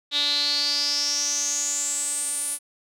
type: tone with band-pass filter sweep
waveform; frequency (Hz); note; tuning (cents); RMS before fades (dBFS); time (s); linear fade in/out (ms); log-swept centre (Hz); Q
sawtooth; 290; D4; -22; -25; 0.11-2.59; 50; 3700 to 10000; 9.8
effects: none